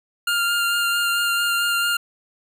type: tone with vibrato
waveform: 25% pulse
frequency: 1400 Hz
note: F6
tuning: 4 cents sharp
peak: -15 dBFS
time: 0.27-1.97 s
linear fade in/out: 5 ms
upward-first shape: sine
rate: 4.5 Hz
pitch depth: 12 cents each way
effects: none